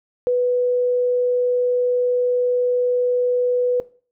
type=tone; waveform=sine; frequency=493.9 Hz; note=B4; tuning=in tune; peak=-15 dBFS; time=0.27-3.8 s; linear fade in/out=0 ms; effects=noise-tail reverb RT60 0.4 s tail -19 dB re dry